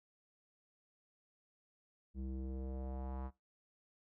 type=tone with low-pass filter sweep; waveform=square; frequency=65.41 Hz; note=C2; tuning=in tune; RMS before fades=-43 dBFS; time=2.14-3.31 s; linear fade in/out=50 ms; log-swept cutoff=260 to 1100 Hz; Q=2.2; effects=noise-tail reverb RT60 0.2 s tail -18 dB re dry